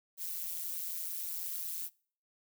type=noise with amplitude modulation; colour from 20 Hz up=violet; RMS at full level=-35 dBFS; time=0.17-1.9 s; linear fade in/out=50 ms; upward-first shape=sine; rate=171 Hz; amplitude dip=85%; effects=noise-tail reverb RT60 0.5 s tail -25 dB re dry